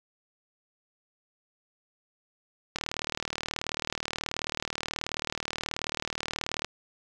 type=click train; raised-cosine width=0.2 ms; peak=-13 dBFS; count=151; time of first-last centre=2.76-6.646 s; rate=38.6 Hz; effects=none